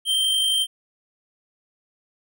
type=tone with amplitude modulation; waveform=square; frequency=3145 Hz; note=G7; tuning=5 cents sharp; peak=-18 dBFS; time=0.05-0.67 s; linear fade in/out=50 ms; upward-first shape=sine; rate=51.6 Hz; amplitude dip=25%; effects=none